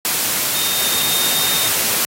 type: tone in noise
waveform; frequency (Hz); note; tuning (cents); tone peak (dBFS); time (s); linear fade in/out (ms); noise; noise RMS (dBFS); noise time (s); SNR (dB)
sine; 3678; A#7; -24; -22; 0.55-1.68; 0; white; -18; 0.05-2.05; -7
effects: high-pass 100 Hz 12 dB/octave + AAC 48 kbps